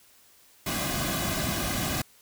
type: noise with comb filter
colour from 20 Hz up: pink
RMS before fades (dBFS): -29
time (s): 0.66-2.02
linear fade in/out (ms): 5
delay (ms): 2.2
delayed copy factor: -0.75
effects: white hiss -58 dBFS RMS until 2.21 s